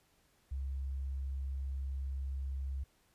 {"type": "tone", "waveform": "sine", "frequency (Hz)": 67.5, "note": "C#2", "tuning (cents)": -45, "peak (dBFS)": -35, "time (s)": [0.51, 2.84], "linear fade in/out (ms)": 10, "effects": ["pink hiss -71 dBFS RMS until 3.14 s", "resampled to 32000 Hz"]}